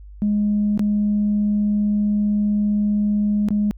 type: tone with dropouts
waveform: sine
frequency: 207.7 Hz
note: G#3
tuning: in tune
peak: -15 dBFS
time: 0.22-3.71 s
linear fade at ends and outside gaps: 0 ms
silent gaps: 0.776-0.794 / 3.486-3.506 s
effects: tanh soft clip ceiling -12 dBFS + added 50 Hz sine -37 dBFS peak until 3.77 s